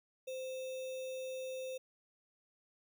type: tone with sample-and-hold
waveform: sine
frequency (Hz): 519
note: C5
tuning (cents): -14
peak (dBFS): -39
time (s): 0.27-1.78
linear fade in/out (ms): 10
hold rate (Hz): 3150
effects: none